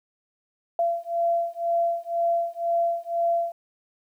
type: beating tone pair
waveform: sine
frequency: 680 / 682 Hz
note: F5 / F5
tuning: -46 / -41 cents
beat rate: 2 Hz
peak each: -25 dBFS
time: 0.79-3.52 s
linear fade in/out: 2 ms
effects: 10-bit